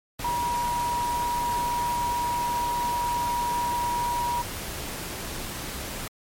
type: tone in noise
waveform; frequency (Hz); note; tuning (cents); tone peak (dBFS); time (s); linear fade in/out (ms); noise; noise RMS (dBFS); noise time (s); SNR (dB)
sine; 960; B5; -49; -24; 0.24-4.42; 5; pink; -34; 0.19-6.08; +7
effects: MP3 64 kbps